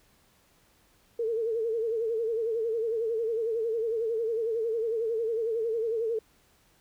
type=tone with vibrato; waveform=sine; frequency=452.8 Hz; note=A4; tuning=50 cents sharp; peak=-26 dBFS; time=1.19-6.19 s; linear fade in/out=5 ms; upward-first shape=sine; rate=11 Hz; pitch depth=75 cents each way; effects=pink hiss -64 dBFS RMS until 6.8 s